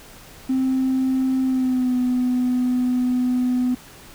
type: tone with pitch glide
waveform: triangle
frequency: 261.6 to 250.1 Hz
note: C4 to B3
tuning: 0 to +22 cents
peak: -14 dBFS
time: 0.49-3.75 s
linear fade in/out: 10 ms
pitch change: -78 cents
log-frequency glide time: 1.44-1.96 s
effects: tanh soft clip ceiling -14 dBFS + pink hiss -44 dBFS RMS until 4.14 s